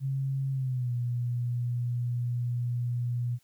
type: tone with pitch glide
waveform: sine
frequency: 135.3 to 121.24 Hz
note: C#3 to B2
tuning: -42 to -32 cents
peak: -27 dBFS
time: 0-3.39 s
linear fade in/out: 50 ms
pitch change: -190 cents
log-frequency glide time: 0.51-0.92 s
effects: white hiss -68 dBFS RMS until 3.43 s